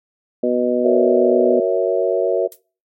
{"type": "harmonic tone", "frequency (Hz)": 123.47, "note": "B2", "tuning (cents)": 0, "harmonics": [2, 3, 4, 5], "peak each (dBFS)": [-20, -20, -20, -20], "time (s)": [0.43, 1.6], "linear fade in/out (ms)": 5}
{"type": "chord", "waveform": "sine", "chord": "F# dominant seventh", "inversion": "none", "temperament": "equal", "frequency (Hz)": [370, 466.2, 554.4, 659.3], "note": ["F#4", "A#4", "C#5", "E5"], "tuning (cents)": [0, 0, 0, 0], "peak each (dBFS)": -20, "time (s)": [0.84, 2.48], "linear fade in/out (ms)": 20}
{"type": "noise with exponential decay", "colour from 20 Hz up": "violet", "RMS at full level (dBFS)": -30, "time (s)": [2.52, 2.6], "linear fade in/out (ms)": 1, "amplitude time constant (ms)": 17}
{"effects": ["noise-tail reverb RT60 0.4 s tail -26 dB re dry", "MP3 64 kbps"]}